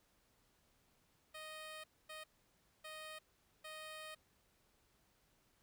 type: tone bursts at uneven times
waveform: 10% pulse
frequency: 622.3 Hz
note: D#5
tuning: in tune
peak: -40 dBFS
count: 4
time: 1.34-1.84 / 2.09-2.24 / 2.84-3.19 / 3.64-4.15 s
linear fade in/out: 10 ms
effects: pink hiss -75 dBFS RMS until 5.62 s